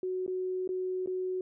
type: tone with dropouts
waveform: sine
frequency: 370 Hz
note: F#4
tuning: in tune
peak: -30 dBFS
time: 0.03-1.41 s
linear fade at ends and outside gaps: 2 ms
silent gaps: 0.264-0.278 / 0.676-0.69 / 1.061-1.073 s
effects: none